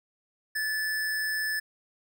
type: tone with amplitude modulation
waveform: square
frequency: 1739 Hz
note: A6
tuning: 21 cents flat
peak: -27 dBFS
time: 0.55-1.6 s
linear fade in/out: 10 ms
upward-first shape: sine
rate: 174 Hz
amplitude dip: 25%
effects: none